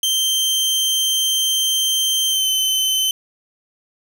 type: tone with pitch glide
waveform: sawtooth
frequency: 3136 to 3066 Hz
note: G7 to G7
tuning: 0 to -39 cents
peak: -13 dBFS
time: 0.03-3.11 s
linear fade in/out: 2 ms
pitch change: -39 cents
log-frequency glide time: 2.28-2.48 s
effects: none